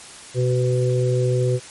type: harmonic tone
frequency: 125.2 Hz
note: B2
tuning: 24 cents sharp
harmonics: 1 / 3 / 4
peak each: -18 / -23 / -24 dBFS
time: 0.34-1.6 s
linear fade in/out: 50 ms
effects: white hiss -40 dBFS RMS until 1.7 s + MP3 48 kbps